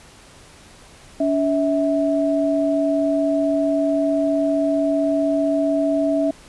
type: tone pair together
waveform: sine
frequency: 285.5 / 650 Hz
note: D4 / E5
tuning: -49 / -24 cents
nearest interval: octave + major second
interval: 1425 cents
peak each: -19 dBFS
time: 1.2-6.31 s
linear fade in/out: 5 ms
effects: pink hiss -46 dBFS RMS until 6.48 s + resampled to 24000 Hz

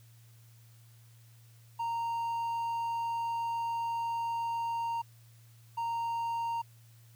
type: tone bursts at uneven times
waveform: triangle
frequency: 927 Hz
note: A#5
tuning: 10 cents flat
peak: -29 dBFS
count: 2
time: 1.79-5.02 / 5.77-6.62 s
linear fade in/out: 10 ms
effects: added 115 Hz sine -55 dBFS peak until 7.15 s + white hiss -65 dBFS RMS until 7.15 s

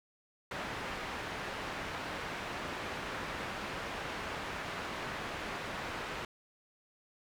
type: low-pass noise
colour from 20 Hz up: white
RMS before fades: -40 dBFS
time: 0.51-6.25 s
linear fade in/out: 2 ms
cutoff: 1900 Hz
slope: 12 dB/octave
effects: none

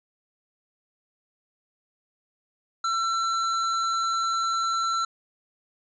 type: tone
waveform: square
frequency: 1345 Hz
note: E6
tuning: 34 cents sharp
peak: -24 dBFS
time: 2.84-5.05 s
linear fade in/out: 5 ms
effects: resampled to 16000 Hz + 10-bit

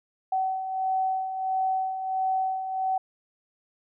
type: beating tone pair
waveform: sine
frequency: 757 / 758.5 Hz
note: F#5 / F#5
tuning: +39 / +43 cents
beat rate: 1.5 Hz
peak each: -33 / -25 dBFS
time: 0.32-2.98 s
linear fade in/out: 5 ms
effects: none

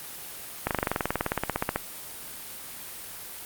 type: slowing click train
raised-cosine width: 0.5 ms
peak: -9 dBFS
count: 22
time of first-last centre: 0.67-1.76 s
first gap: 38 ms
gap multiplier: 1.03
effects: white hiss -40 dBFS RMS until 3.45 s + Opus 32 kbps

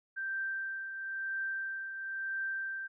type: tone with tremolo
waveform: sine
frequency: 1568 Hz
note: G6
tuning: in tune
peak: -32 dBFS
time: 0.16-2.88 s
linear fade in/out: 20 ms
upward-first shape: triangle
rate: 0.99 Hz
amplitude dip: 55%
effects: none

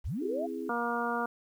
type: linear sweep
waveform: sine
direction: up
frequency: 31.63 to 720 Hz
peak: -31 dBFS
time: 0.04-0.47 s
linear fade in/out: 20 ms
type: chord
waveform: sine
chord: C augmented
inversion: none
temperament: equal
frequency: 261.6 / 329.6 / 415.3 Hz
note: C4 / E4 / G#4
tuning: 0 / 0 / 0 cents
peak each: -38 dBFS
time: 0.21-0.7 s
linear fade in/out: 10 ms
type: harmonic tone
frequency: 236.9 Hz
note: A#3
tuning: 28 cents sharp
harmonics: 1 / 2 / 3 / 4 / 5 / 6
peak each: -36 / -36 / -36 / -36 / -36 / -36 dBFS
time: 0.69-1.26 s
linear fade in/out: 5 ms
effects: 10-bit

